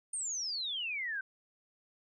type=exponential sweep; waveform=sine; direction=down; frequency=9040 to 1517 Hz; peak=-34 dBFS; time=0.13-1.21 s; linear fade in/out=5 ms; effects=none